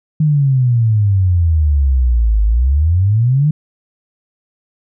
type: exponential two-way sweep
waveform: sine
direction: down then up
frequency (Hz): 156.9 to 51.2 to 156.9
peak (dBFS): -9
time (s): 0.2-3.51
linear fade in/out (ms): 5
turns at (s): 2.43
effects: none